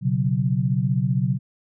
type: chord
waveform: sine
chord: B suspended second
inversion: none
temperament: just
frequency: 123.47 / 138.9 / 185.21 Hz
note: B2 / C#3 / F#3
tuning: 0 / +4 / +2 cents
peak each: -23 / -22 / -24 dBFS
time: 0.01-1.39 s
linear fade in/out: 50 ms
effects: none